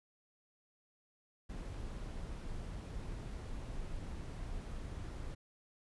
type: noise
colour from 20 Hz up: brown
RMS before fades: -43 dBFS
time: 1.49-5.35 s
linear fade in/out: 10 ms
effects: resampled to 24000 Hz